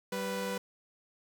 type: tone pair together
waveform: sawtooth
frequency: 193.5 / 494.1 Hz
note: G3 / B4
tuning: -22 / +1 cents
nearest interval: octave + major third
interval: 1623 cents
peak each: -33 / -31 dBFS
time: 0.12-0.58 s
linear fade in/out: 5 ms
effects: 9-bit